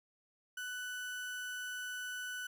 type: tone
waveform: 35% pulse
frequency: 1491 Hz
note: F#6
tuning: 13 cents sharp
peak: -38 dBFS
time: 0.57-2.47 s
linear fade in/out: 5 ms
effects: none